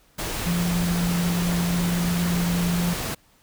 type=tone in noise; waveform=sine; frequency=173.8 Hz; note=F3; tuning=8 cents flat; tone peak=-21 dBFS; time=0.46-2.94 s; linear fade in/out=10 ms; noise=pink; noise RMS=-29 dBFS; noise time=0.18-3.15 s; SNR=+5 dB; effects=pink hiss -59 dBFS RMS until 3.42 s